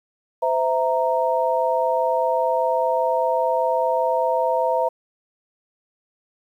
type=tone cluster; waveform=sine; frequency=513 / 658 / 930 Hz; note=C5 / E5 / A#5; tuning=-34 / -3 / -4 cents; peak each=-22 dBFS; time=0.42-4.89 s; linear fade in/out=10 ms; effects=9-bit